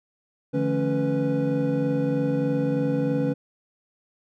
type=tone cluster; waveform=triangle; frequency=147.8 / 171 / 216.6 / 276.8 / 494.6 Hz; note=D3 / F3 / A3 / C#4 / B4; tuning=+11 / -36 / -27 / -2 / +3 cents; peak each=-25 / -30 / -31 / -23 / -25 dBFS; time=0.53-3.34 s; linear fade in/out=20 ms; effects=none